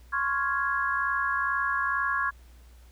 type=chord; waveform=sine; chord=Db major seventh; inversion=third; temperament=equal; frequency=1046.5 / 1108.7 / 1396.9 / 1661.2 Hz; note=C6 / Db6 / F6 / Ab6; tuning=0 / 0 / 0 / 0 cents; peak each=-34 / -29 / -32 / -28 dBFS; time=0.12-2.31 s; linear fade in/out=20 ms; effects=added 60 Hz sine -49 dBFS peak until 2.91 s + pink hiss -61 dBFS RMS until 2.91 s